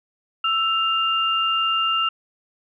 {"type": "tone pair together", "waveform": "sine", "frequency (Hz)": [1323.2, 2801], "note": ["E6", "F7"], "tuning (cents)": [6, 4], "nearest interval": "octave + minor second", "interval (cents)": 1298, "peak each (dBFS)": -21, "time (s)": [0.44, 2.09], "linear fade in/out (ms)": 5, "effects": []}